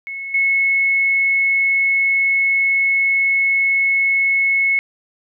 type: tone with level steps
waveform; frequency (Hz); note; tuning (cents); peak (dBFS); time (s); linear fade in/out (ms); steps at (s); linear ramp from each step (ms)
sine; 2191; C#7; -21; -25 / -13; 0.07-4.79; 0; 0.34; 5
effects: none